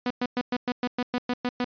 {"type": "tone bursts", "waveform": "sawtooth", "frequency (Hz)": 246.7, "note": "B3", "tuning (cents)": -2, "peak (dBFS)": -20, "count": 11, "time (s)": [0.06, 1.644], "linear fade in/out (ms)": 2, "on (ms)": 44, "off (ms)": 110, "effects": ["resampled to 11025 Hz"]}